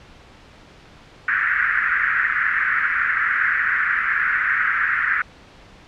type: band-pass noise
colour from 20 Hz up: white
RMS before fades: -20 dBFS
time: 1.28-5.22 s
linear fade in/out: 2 ms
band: 1400 to 1900 Hz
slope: 48 dB/octave
effects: pink hiss -46 dBFS RMS until 5.87 s + low-pass 4000 Hz 12 dB/octave